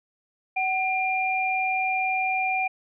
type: tone pair together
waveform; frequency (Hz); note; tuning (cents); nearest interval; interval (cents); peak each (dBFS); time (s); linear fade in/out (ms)
sine; 754 / 2394; F#5 / D7; +32 / +33; octave + minor sixth; 2001; -25; 0.56-2.68; 10
effects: none